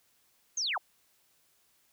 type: linear sweep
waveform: sine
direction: down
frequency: 6645 to 587.3 Hz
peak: -29 dBFS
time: 0.57-0.78 s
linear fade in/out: 5 ms
effects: white hiss -69 dBFS RMS until 1.92 s